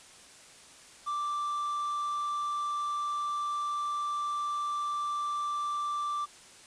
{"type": "tone with quantisation", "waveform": "triangle", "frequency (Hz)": 1174.7, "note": "D6", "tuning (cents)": 0, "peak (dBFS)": -28, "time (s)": [1.06, 6.26], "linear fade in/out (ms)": 20, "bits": 9, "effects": ["white hiss -53 dBFS RMS until 6.66 s", "resampled to 22050 Hz"]}